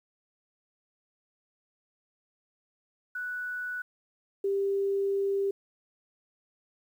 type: tone pair in turn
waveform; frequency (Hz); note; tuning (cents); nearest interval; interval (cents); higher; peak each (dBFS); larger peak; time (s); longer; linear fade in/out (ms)
sine; 1480 / 395.2; F#6 / G4; 0 / +14; octave + major seventh; 2286; first; -32 / -25; second; 3.15-3.82 / 4.44-5.51; second; 5
effects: 10-bit